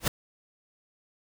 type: noise with exponential growth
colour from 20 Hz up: pink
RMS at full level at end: -18 dBFS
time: 0-0.08 s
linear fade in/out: 5 ms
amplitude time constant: 16 ms
effects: none